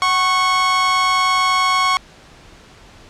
sawtooth tone pair together, 749 / 1099 Hz, F#5 / C#6, +21 / -15 cents, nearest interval perfect fifth, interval 664 cents, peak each -20 / -10 dBFS, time 0.02-1.97 s, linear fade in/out 0 ms, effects pink hiss -44 dBFS RMS until 3.09 s + low-pass 6000 Hz 12 dB/octave

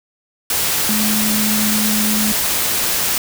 sine tone in noise, 213.4 Hz, G#3, 47 cents sharp, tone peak -18 dBFS, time 0.89-2.32 s, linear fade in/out 2 ms, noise white, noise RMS -18 dBFS, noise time 0.5-3.18 s, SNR -3 dB, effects none

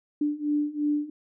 sine beating tone pair, 293.7 / 296.6 Hz, D4 / D4, 0 / +17 cents, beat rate 2.9 Hz, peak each -28 / -26 dBFS, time 0.21-1.1 s, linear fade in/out 5 ms, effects none

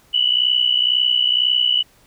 sine tone pair together, 2932 / 2994 Hz, F#7 / F#7, -16 / +20 cents, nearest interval unison, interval 36 cents, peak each -17 dBFS, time 0.13-1.83 s, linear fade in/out 20 ms, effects pink hiss -54 dBFS RMS until 2.06 s

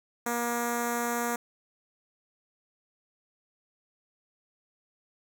5% pulse tone with notch filter, 237.7 Hz, A#3, 34 cents sharp, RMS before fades -30 dBFS, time 0.26-1.36 s, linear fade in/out 5 ms, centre 2900 Hz, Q 0.59, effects none

